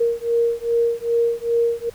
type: beating tone pair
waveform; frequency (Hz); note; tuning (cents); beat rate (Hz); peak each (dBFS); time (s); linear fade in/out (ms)
sine; 466.2 / 468.7; A#4 / A#4; 0 / +9; 2.5; -20; 0-1.9; 10
effects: pink hiss -47 dBFS RMS until 1.94 s